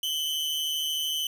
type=tone pair together; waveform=40% pulse; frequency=2995 / 3148 Hz; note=F#7 / G7; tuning=+20 / +7 cents; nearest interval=minor second; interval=87 cents; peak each=-28 / -31 dBFS; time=0.03-1.27 s; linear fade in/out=2 ms; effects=10-bit